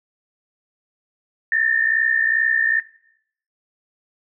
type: tone pair together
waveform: sine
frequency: 1754 / 1816.4 Hz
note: A6 / A#6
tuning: -6 / -45 cents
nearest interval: minor second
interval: 61 cents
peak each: -21 / -17 dBFS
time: 1.52-2.8 s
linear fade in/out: 2 ms
effects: noise-tail reverb RT60 0.7 s tail -18 dB re dry